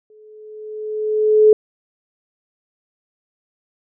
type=tone with exponential growth; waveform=sine; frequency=428.9 Hz; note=A4; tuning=44 cents flat; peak=-5 dBFS; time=0.1-1.53 s; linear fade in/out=2 ms; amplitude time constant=310 ms; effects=none